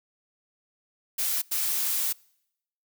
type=noise bursts at uneven times; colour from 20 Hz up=blue; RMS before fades=-27 dBFS; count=2; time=1.18-1.42 / 1.51-2.13 s; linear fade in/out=10 ms; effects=noise-tail reverb RT60 0.8 s tail -26 dB re dry